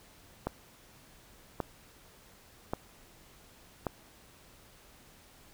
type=click train; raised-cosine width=1 ms; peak=-17 dBFS; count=4; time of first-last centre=0.47-3.868 s; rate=0.883 Hz; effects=pink hiss -58 dBFS RMS until 5.53 s